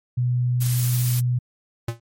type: tone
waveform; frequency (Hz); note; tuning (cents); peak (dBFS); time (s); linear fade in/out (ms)
sine; 123.47; B2; 0; -18; 0.17-1.39; 10
type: noise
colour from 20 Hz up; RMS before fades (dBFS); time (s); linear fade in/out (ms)
blue; -28; 0.6-1.21; 20
type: tone with exponential decay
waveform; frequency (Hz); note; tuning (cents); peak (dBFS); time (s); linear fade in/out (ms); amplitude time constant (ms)
square; 116.54; A#2; 0; -21; 1.88-2; 5; 26
effects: MP3 64 kbps